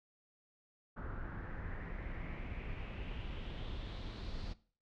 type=noise with low-pass filter sweep; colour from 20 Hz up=brown; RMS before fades=-43 dBFS; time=0.96-4.54 s; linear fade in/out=20 ms; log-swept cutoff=1400 to 4500 Hz; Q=4; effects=noise-tail reverb RT60 0.4 s tail -18 dB re dry